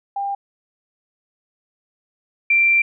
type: tone pair in turn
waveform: sine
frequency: 798 / 2358 Hz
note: G5 / D7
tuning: +31 / +6 cents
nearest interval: octave + perfect fifth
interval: 1875 cents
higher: second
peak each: -21 / -12 dBFS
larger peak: second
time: 0.16-0.35 / 2.5-2.82 s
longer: second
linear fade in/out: 5 ms
effects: none